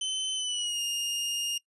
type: tone with pitch glide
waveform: sawtooth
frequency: 3055 to 2834 Hz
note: G7 to F7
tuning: -45 to +25 cents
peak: -26 dBFS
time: 0.01-1.58 s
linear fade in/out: 5 ms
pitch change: -130 cents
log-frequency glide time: 0.35-0.81 s
effects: noise-tail reverb RT60 0.1 s tail -21 dB re dry + resampled to 24000 Hz